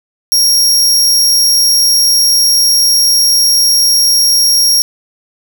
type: tone with amplitude modulation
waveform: sawtooth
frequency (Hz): 5588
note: F8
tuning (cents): 0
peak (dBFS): -3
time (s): 0.32-4.82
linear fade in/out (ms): 0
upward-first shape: sine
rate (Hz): 276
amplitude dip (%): 25
effects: none